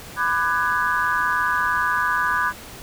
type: chord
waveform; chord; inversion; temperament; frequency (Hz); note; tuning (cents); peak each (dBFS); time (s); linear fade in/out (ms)
sine; G# half-diminished seventh; first; just; 996.7 / 1196.1 / 1495.1 / 1661.2; B5 / D6 / F#6 / G#6; +16 / +31 / +18 / 0; -24; 0.16-2.53; 50
effects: pink hiss -39 dBFS RMS until 2.82 s